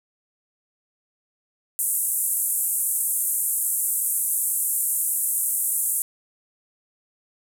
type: band-pass noise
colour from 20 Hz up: pink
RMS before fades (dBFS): -24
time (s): 1.79-6.02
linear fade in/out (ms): 0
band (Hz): 8300 to 14000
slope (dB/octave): 48
effects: none